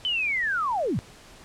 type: linear sweep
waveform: sine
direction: down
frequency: 3071 to 81.8 Hz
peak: -23 dBFS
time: 0.05-0.99 s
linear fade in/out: 0 ms
effects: pink hiss -49 dBFS RMS until 1.44 s + low-pass 9000 Hz 12 dB/octave